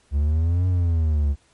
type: exponential two-way sweep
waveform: triangle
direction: up then down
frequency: 69.5 to 92.5 to 69.5 Hz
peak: -15 dBFS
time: 0.11-1.36 s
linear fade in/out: 50 ms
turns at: 0.67 s
effects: pink hiss -60 dBFS RMS until 1.53 s + MP3 48 kbps